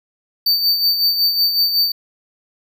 square tone with tremolo, 4588 Hz, D8, 41 cents flat, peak -12 dBFS, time 0.46-1.92 s, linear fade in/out 5 ms, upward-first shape sine, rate 5.4 Hz, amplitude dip 55%, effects none

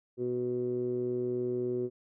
15% pulse tone with low-pass filter, 123.47 Hz, B2, in tune, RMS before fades -32 dBFS, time 0.17-1.9 s, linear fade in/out 50 ms, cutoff 390 Hz, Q 5.5, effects none

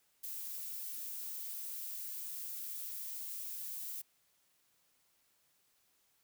violet noise, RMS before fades -43 dBFS, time 0.23-4.02 s, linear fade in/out 10 ms, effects white hiss -74 dBFS RMS until 6.23 s

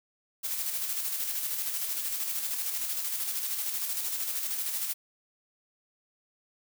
blue noise with tremolo, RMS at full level -31 dBFS, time 0.43-4.94 s, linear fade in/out 20 ms, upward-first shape square, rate 13 Hz, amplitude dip 35%, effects none

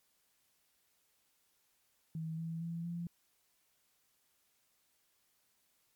sine tone with pitch steps, 160.7 / 164.17 / 167.72 / 171.34 Hz, E3 / E3 / E3 / F3, -44 / -7 / +30 / -33 cents, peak -37 dBFS, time 2.15-3.07 s, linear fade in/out 2 ms, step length 230 ms, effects white hiss -75 dBFS RMS until 5.95 s + MP3 96 kbps

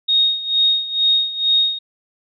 sine tone with tremolo, 3729 Hz, A#7, in tune, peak -11 dBFS, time 0.08-1.79 s, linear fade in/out 10 ms, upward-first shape sine, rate 2.2 Hz, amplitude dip 80%, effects none

